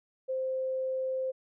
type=tone; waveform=sine; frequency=522 Hz; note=C5; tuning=4 cents flat; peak=-29 dBFS; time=0.28-1.32 s; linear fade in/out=20 ms; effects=none